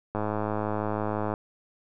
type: click train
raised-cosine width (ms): 1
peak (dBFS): -15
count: 127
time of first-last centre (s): 0.15-1.339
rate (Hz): 106
effects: none